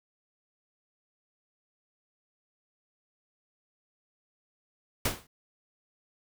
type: noise with exponential decay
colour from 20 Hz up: pink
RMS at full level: -24 dBFS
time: 5.05-5.27 s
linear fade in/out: 5 ms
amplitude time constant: 46 ms
effects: none